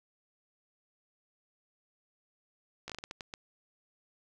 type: slowing click train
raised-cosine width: 0.2 ms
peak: -23 dBFS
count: 9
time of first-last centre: 2.88-3.339 s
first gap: 16 ms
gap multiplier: 1.35
effects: none